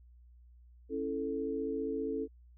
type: chord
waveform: sine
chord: A major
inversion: first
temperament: just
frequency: 275 / 330 / 440 Hz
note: C#4 / E4 / A4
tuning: -14 / +2 / 0 cents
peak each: -37 / -40 / -35 dBFS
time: 0.89-2.28 s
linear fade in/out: 50 ms
effects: added 60 Hz sine -55 dBFS peak until 2.57 s